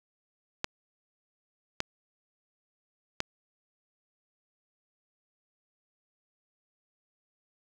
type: clicks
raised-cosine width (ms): 0.2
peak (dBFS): -11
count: 3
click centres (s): 0.644 / 1.804 / 3.204
effects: none